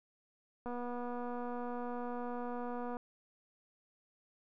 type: click train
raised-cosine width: 1 ms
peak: -29 dBFS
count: 562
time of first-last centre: 0.66-2.969 s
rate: 243 Hz
effects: none